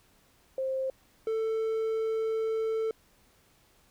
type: tone pair in turn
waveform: sine / triangle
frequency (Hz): 528 / 444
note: C5 / A4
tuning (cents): +16 / +16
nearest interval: minor third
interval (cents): 300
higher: first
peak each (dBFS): -28 / -25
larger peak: second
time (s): 0.58-0.9 / 1.27-2.91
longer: second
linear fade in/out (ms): 2
effects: pink hiss -64 dBFS RMS until 3.9 s